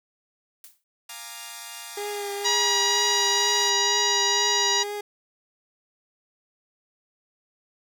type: noise with exponential decay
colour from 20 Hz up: blue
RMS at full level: -42 dBFS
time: 0.64-0.84 s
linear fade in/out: 1 ms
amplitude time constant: 42 ms
type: chord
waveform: 5% pulse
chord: Bb dominant seventh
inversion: second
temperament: equal with one note detuned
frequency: 698.5 / 830.6 / 932.3 / 1182.8 Hz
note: F5 / Ab5 / Bb5 / D6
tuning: 0 / 0 / 0 / +12 cents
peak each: -32 / -32 / -29 / -31 dBFS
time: 1.09-3.7 s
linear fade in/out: 5 ms
type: tone with vibrato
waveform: 30% pulse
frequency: 407.8 Hz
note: G#4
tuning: 32 cents flat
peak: -27 dBFS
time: 1.97-5.01 s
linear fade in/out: 5 ms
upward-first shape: triangle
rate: 2.1 Hz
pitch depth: 28 cents each way
type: harmonic tone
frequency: 960 Hz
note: B5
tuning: 49 cents flat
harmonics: 1 / 2 / 3 / 4 / 5 / 6 / 7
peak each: -28 / -29 / -30 / -26 / -27 / -28 / -30 dBFS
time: 2.44-4.84 s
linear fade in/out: 20 ms
effects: none